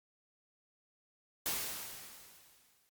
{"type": "noise with exponential decay", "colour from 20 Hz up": "white", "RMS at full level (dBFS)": -34, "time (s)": [1.46, 2.89], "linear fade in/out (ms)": 0, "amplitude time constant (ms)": 310, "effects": ["noise-tail reverb RT60 0.1 s tail -26 dB re dry", "Opus 48 kbps"]}